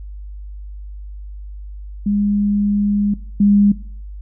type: tone pair in turn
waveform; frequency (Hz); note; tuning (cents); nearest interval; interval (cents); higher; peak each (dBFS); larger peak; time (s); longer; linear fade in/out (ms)
sine; 204.5 / 203.2; G#3 / G#3; -26 / -38; unison; 12; first; -14 / -9; second; 2.06-3.14 / 3.4-3.72; first; 5
effects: noise-tail reverb RT60 0.5 s tail -19 dB re dry + added 50 Hz sine -29 dBFS peak until 4.21 s